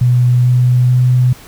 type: tone with pitch steps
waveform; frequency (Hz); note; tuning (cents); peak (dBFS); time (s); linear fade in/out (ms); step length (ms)
sine; 123.47 / 124.54 / 125.63; B2 / B2 / B2; 0 / +15 / +30; -7; 0.01-1.33; 5; 440
effects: pink hiss -38 dBFS RMS until 1.47 s